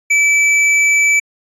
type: tone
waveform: square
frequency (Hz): 2309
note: D7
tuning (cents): -30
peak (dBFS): -10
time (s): 0.1-1.2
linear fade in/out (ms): 10
effects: resampled to 24000 Hz